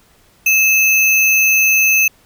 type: tone with sample-and-hold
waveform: sine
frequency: 2600 Hz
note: E7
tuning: 24 cents flat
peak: -9 dBFS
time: 0.46-2.08 s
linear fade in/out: 5 ms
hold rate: 8820 Hz
effects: pink hiss -52 dBFS RMS until 2.25 s